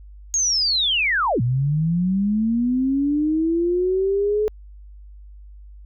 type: linear two-way sweep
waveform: sine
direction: down then up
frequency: 6645 to 116.54 to 430.2 Hz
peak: -17 dBFS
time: 0.34-4.48 s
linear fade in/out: 0 ms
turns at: 1.41 s
effects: added 50 Hz sine -39 dBFS peak until 5.85 s